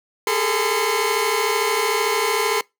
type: tone cluster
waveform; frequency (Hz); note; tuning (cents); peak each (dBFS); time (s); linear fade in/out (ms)
sawtooth; 398.5 / 416.3 / 449.6 / 1022 / 2186; G4 / G#4 / A4 / C6 / C#7; +28 / +4 / +37 / -41 / -25; -27 / -20 / -19 / -20 / -24; 0.27-2.61; 2
effects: noise-tail reverb RT60 0.2 s tail -24 dB re dry